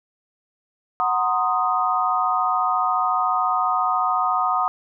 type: chord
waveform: sine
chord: C half-diminished seventh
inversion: second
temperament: equal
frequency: 740 / 932.3 / 1046.5 / 1244.5 Hz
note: Gb5 / Bb5 / C6 / Eb6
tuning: 0 / 0 / 0 / 0 cents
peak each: -23 / -27 / -26 / -21 dBFS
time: 1-4.68 s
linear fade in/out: 0 ms
effects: none